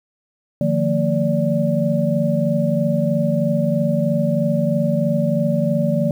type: tone cluster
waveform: sine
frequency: 152.1 / 175.2 / 227.9 / 581 Hz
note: D#3 / F3 / A#3 / D5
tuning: -39 / +6 / -39 / -19 cents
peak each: -21 dBFS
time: 0.61-6.11 s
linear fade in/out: 2 ms
effects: 8-bit